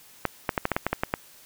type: clicks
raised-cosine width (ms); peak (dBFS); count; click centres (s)
0.5; -8; 10; 0.253 / 0.492 / 0.578 / 0.654 / 0.717 / 0.765 / 0.866 / 0.93 / 1.035 / 1.139
effects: white hiss -52 dBFS RMS until 1.45 s